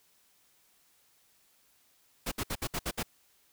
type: noise bursts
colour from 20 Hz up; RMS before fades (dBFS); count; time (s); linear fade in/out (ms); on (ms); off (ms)
pink; -33; 7; 2.26-3.031; 10; 57; 62
effects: white hiss -67 dBFS RMS until 3.52 s